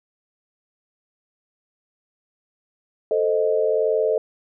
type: chord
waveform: sine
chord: A diminished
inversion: none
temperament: equal with one note detuned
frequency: 441.5 / 523.3 / 622.3 Hz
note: A4 / C5 / Eb5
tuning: +6 / 0 / 0 cents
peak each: -20 / -24 / -22 dBFS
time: 3.11-4.18 s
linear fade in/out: 2 ms
effects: none